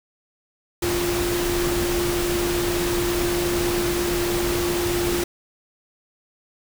sine tone in noise, 349.2 Hz, F4, in tune, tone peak -22 dBFS, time 0.82-5.24 s, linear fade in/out 5 ms, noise pink, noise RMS -26 dBFS, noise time 0.82-5.24 s, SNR +1 dB, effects none

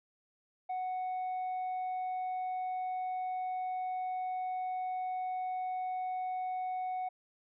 sine tone with tanh clipping, 740 Hz, F#5, in tune, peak -34 dBFS, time 0.69-7.09 s, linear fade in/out 10 ms, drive 2 dB, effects none

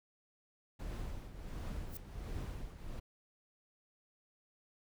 brown noise with tremolo, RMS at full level -40 dBFS, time 0.79-3 s, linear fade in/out 10 ms, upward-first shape triangle, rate 1.4 Hz, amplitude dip 70%
violet noise with exponential growth, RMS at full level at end -42 dBFS, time 1.85-1.97 s, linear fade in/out 2 ms, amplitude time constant 24 ms
effects none

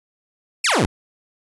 15% pulse exponential sweep, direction down, 2794 to 72.5 Hz, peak -9 dBFS, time 0.64-0.86 s, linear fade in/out 5 ms, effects resampled to 24000 Hz

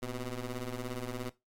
15% pulse ring-modulated tone, 123.47 Hz, B2, in tune, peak -27 dBFS, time 0.02-1.3 s, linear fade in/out 10 ms, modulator 132 Hz, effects noise-tail reverb RT60 0.2 s tail -17 dB re dry + AAC 64 kbps

